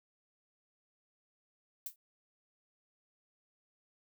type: noise with exponential decay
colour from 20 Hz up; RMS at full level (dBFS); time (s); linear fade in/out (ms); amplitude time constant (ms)
violet; -36; 1.86-1.96; 2; 21
effects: none

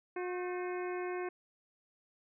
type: harmonic tone with a mistuned harmonic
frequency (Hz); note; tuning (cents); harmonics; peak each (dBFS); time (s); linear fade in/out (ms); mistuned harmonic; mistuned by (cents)
360.2; F#4; -46; 1 / 2 / 3 / 4 / 5 / 6 / 7; -36 / -44 / -46 / -49 / -51 / -50 / -53; 0.16-1.29; 5; 4; +110
effects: none

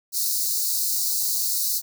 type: high-pass noise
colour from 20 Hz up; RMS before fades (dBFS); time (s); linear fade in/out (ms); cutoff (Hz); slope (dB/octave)
white; -24; 0.12-1.82; 50; 4000; 96
effects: none

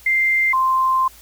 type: tone pair in turn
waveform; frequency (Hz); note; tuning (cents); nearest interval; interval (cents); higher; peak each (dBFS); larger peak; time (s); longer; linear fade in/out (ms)
sine; 2093 / 1045.3; C7 / C6; 0 / -2; octave; 1202; first; -14; neither; 0.06-0.53 / 0.53-1.08; second; 5
effects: added 57 Hz sine -49 dBFS peak until 1.21 s + white hiss -46 dBFS RMS until 1.21 s

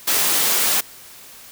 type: high-pass noise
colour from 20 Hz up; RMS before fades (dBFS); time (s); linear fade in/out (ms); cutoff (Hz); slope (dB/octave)
white; -18; 0.07-0.81; 10; 210; 12
effects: white hiss -42 dBFS RMS until 1.51 s

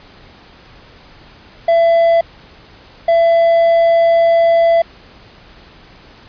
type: tone bursts at uneven times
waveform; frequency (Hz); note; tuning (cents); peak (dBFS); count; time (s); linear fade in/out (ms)
triangle; 670; E5; +28; -6; 2; 1.68-2.21 / 3.08-4.82; 5
effects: pink hiss -42 dBFS RMS until 6.28 s + resampled to 11025 Hz

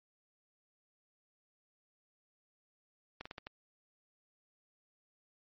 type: slowing click train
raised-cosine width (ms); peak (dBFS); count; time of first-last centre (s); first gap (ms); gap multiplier
0.3; -27; 5; 3.21-3.469; 45; 1.25
effects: MP3 32 kbps

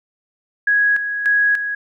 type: tone with tremolo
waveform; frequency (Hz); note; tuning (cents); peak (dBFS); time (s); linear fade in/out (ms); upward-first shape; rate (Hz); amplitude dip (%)
sine; 1661.2; G#6; 0; -12; 0.67-1.75; 5; square; 1.7; 60
effects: none

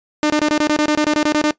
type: tone bursts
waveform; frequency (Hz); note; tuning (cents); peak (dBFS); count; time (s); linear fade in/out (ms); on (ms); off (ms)
sawtooth; 301.3; D4; +44; -9; 14; 0.23-1.508; 0; 69; 24
effects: noise-tail reverb RT60 0.1 s tail -19 dB re dry + resampled to 16000 Hz

